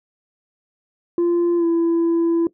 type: tone with pitch glide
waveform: sine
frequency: 345.1 to 335.1 Hz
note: F4 to E4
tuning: -21 to +29 cents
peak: -12 dBFS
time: 1.18-2.47 s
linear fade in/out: 2 ms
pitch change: -50 cents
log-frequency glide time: 1.57-1.65 s
effects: noise-tail reverb RT60 0.1 s tail -18 dB re dry + tanh soft clip ceiling -14 dBFS